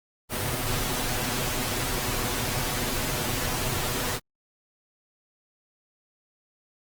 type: noise with comb filter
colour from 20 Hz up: pink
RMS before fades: -28 dBFS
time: 0.29-4.2 s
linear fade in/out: 50 ms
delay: 8.1 ms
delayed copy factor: +0.6
effects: Opus 32 kbps